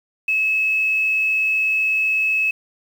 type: tone with quantisation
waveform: sine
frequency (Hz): 2588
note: E7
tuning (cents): -32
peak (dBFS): -16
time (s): 0.28-2.51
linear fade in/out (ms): 5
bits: 7
effects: none